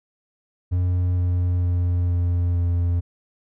triangle tone with pitch steps, 89.7 / 88.98 / 88.26 / 87.55 / 86.84 Hz, F2 / F2 / F2 / F2 / F2, +47 / +33 / +19 / +5 / -9 cents, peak -16 dBFS, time 0.71-3.01 s, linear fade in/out 20 ms, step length 460 ms, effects none

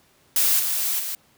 blue noise with level steps, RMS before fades -19 / -24 / -29 dBFS, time 0.36-1.15 s, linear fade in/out 2 ms, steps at 0.59 / 0.99 s, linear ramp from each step 10 ms, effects pink hiss -59 dBFS RMS until 1.37 s + high-pass 80 Hz 12 dB/octave

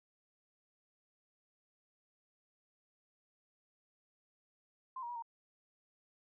sine tone with pitch steps, 1040 / 947 / 965 / 926 Hz, C6 / A#5 / B5 / A#5, -11 / +27 / -40 / -12 cents, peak -40 dBFS, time 4.96-5.224 s, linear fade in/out 5 ms, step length 66 ms, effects none

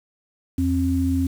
sine tone pair together, 84.1 / 267 Hz, E2 / C4, +35 / +35 cents, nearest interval octave + minor sixth, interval 2000 cents, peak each -22 / -20 dBFS, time 0.58-1.27 s, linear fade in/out 5 ms, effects 7-bit

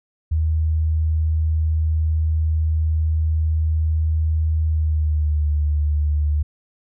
sine tone with pitch glide, 78.9 to 74.47 Hz, D#2 to D2, +25 to +25 cents, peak -16 dBFS, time 0.31-6.43 s, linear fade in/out 10 ms, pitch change -100 cents, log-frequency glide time 4.67-5.48 s, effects none

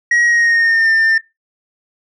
sine tone with pitch glide, 1900 to 1797.5 Hz, A#6 to A6, +33 to +36 cents, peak -7 dBFS, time 0.11-1.18 s, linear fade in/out 5 ms, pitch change -97 cents, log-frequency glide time 0.24-0.92 s, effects noise-tail reverb RT60 0.2 s tail -20 dB re dry + tanh soft clip ceiling -9 dBFS

